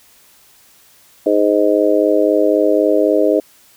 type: harmonic tone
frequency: 103.83 Hz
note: G#2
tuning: in tune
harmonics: 3 / 4 / 5 / 6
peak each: -16 / -16 / -16 / -16 dBFS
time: 1.26-3.4 s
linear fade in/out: 5 ms
effects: white hiss -49 dBFS RMS until 3.76 s